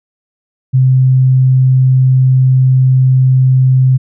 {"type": "tone", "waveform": "sine", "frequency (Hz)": 130, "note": "C3", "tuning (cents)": -11, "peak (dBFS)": -5, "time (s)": [0.73, 3.98], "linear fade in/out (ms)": 20, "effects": []}